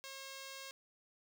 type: tone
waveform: 5% pulse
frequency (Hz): 540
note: C#5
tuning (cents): -45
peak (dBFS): -35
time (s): 0.04-0.71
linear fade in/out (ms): 0
effects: none